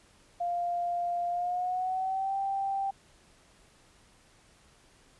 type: tone with pitch glide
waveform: sine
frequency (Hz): 698.5 to 784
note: F5 to G5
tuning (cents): 0 to 0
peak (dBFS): -28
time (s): 0.4-2.91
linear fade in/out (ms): 10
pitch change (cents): +200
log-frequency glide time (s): 1.29-2.36
effects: pink hiss -61 dBFS RMS until 5.19 s + resampled to 24000 Hz